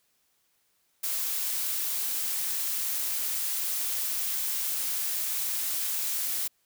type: noise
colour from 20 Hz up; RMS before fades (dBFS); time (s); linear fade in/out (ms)
blue; -30; 1.03-6.48; 10
effects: white hiss -71 dBFS RMS until 6.65 s